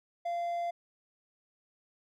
triangle tone, 690 Hz, F5, 21 cents flat, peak -29 dBFS, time 0.25-0.71 s, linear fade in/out 10 ms, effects none

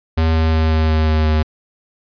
square tone with pitch steps, 80.6 / 80.09 / 79.58 / 79.08 / 78.58 / 78.08 / 77.59 Hz, E2 / E2 / D#2 / D#2 / D#2 / D#2 / D#2, -38 / -49 / +40 / +29 / +18 / +7 / -4 cents, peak -13 dBFS, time 0.17-1.43 s, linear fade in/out 10 ms, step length 180 ms, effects resampled to 11025 Hz

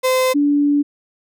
35% pulse / sine tone pair in turn, 515 / 289 Hz, C5 / D4, -28 / -28 cents, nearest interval minor seventh, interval 1000 cents, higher first, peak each -12 dBFS, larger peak neither, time 0.03-0.34 / 0.34-0.83 s, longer second, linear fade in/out 20 ms, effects none

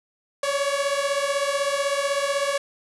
sawtooth beating tone pair, 554.4 / 570.4 Hz, C#5 / C#5, 0 / +49 cents, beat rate 16 Hz, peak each -21 dBFS, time 0.43-2.58 s, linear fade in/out 5 ms, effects resampled to 24000 Hz + 7-bit

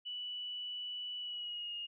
sine tone with pitch glide, 2960 to 2851 Hz, F#7 to F7, 0 to +35 cents, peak -39 dBFS, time 0.05-1.87 s, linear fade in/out 20 ms, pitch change -65 cents, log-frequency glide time 1.18-1.75 s, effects none

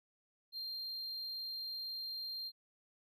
triangle tone, 4186 Hz, C8, in tune, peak -39 dBFS, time 0.52-2.52 s, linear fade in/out 50 ms, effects none

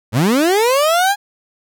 30% pulse linear sweep, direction up, 95.5 to 830.6 Hz, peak -9 dBFS, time 0.12-1.16 s, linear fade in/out 50 ms, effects none

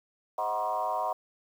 sine tone with frequency modulation, 849 Hz, G#5, 38 cents sharp, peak -27 dBFS, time 0.38-1.13 s, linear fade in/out 5 ms, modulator 108 Hz, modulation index 2.3, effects 9-bit

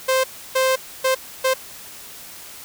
sawtooth tone bursts at uneven times, 523 Hz, C5, 1 cent flat, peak -12 dBFS, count 4, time 0.08-0.24 / 0.55-0.76 / 1.04-1.15 / 1.44-1.54 s, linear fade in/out 10 ms, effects white hiss -39 dBFS RMS until 2.64 s

